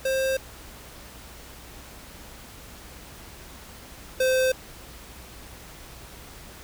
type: tone pair in turn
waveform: square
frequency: 530 / 517.9 Hz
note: C5 / C5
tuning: +22 / -18 cents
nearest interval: unison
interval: 40 cents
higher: first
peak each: -23 / -20 dBFS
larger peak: second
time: 0.05-0.37 / 4.2-4.52 s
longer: neither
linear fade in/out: 5 ms
effects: added 60 Hz sine -49 dBFS peak until 6.63 s + pink hiss -45 dBFS RMS until 6.63 s